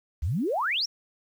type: exponential sweep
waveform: sine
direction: up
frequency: 64.3 to 5900 Hz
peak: -24 dBFS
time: 0.22-0.86 s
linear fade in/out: 10 ms
effects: 9-bit